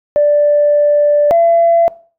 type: tone pair in turn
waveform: sine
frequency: 587.3 / 675.4 Hz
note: D5 / E5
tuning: 0 / +42 cents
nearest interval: major second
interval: 242 cents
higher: second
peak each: -6 dBFS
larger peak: neither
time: 0.16-1.31 / 1.31-1.88 s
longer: first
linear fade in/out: 0 ms
effects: noise-tail reverb RT60 0.4 s tail -20 dB re dry + tanh soft clip ceiling -2 dBFS